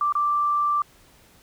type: tone with dropouts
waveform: sine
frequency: 1174.7 Hz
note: D6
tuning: in tune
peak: -19 dBFS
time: 0.01-0.82 s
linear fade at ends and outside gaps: 2 ms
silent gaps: 0.124-0.152 s
effects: pink hiss -55 dBFS RMS until 1.42 s